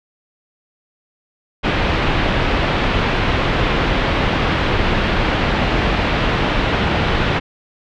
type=low-pass noise; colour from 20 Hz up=pink; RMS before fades=-17 dBFS; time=1.63-7.4 s; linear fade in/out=20 ms; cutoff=3400 Hz; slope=24 dB/octave; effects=none